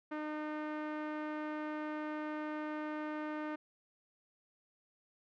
sawtooth tone with low-pass filter, 304.5 Hz, D#4, 37 cents flat, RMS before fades -40 dBFS, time 0.11-3.56 s, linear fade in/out 10 ms, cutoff 1700 Hz, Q 1.4, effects none

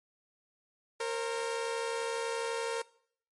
sawtooth tone pair together, 462.2 / 534 Hz, A#4 / C5, -15 / +35 cents, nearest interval major second, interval 250 cents, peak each -29 / -35 dBFS, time 1-2.82 s, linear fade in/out 5 ms, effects noise-tail reverb RT60 0.6 s tail -21 dB re dry + MP3 48 kbps

